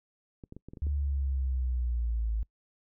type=clicks; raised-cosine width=3 ms; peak=-31 dBFS; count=7; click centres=0.438 / 0.524 / 0.566 / 0.686 / 0.735 / 0.772 / 0.868 s
type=linear sweep; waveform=sine; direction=down; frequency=73.42 to 53.3 Hz; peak=-27 dBFS; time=0.82-2.43 s; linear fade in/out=0 ms
effects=noise-tail reverb RT60 0.1 s tail -25 dB re dry